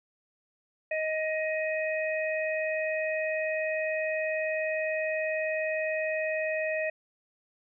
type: harmonic tone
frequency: 627 Hz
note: D#5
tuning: 13 cents sharp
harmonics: 1 / 3 / 4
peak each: -29 / -34 / -35 dBFS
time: 0.91-6.9 s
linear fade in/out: 5 ms
effects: none